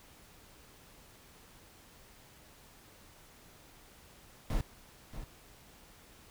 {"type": "noise with echo", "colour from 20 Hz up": "brown", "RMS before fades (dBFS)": -31, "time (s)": [4.5, 4.61], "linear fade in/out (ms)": 2, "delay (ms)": 630, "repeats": 1, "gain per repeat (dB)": -11, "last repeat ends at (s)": 5.24, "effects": ["pink hiss -58 dBFS RMS until 6.3 s"]}